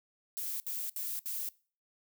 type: noise bursts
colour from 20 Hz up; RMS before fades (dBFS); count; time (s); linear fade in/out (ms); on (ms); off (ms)
violet; -37; 4; 0.37-1.488; 0; 230; 66
effects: noise-tail reverb RT60 0.4 s tail -22 dB re dry